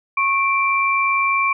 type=tone pair together; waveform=sine; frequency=1095.8 / 2349 Hz; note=C#6 / D7; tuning=-20 / 0 cents; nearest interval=octave + minor second; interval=1320 cents; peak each=-18 dBFS; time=0.17-1.53 s; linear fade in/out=5 ms; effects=none